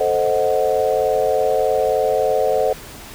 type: chord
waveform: sine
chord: A diminished seventh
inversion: none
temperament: equal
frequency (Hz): 440 / 523.3 / 622.3 / 740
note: A4 / C5 / Eb5 / Gb5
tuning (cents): 0 / 0 / 0 / 0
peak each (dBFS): -20 / -19 / -21 / -22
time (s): 0-2.73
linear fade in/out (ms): 5
effects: pink hiss -37 dBFS RMS until 3.14 s